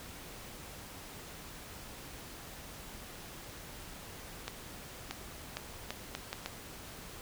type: accelerating click train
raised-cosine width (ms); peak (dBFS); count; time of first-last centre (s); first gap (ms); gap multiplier
0.2; -19; 7; 4.48-6.46; 630; 0.73
effects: pink hiss -48 dBFS RMS until 7.21 s